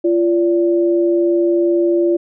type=tone pair together; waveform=sine; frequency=344.2 / 578.3 Hz; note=F4 / D5; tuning=-25 / -27 cents; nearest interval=major sixth; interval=898 cents; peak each=-12 / -20 dBFS; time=0.04-2.17 s; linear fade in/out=10 ms; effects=none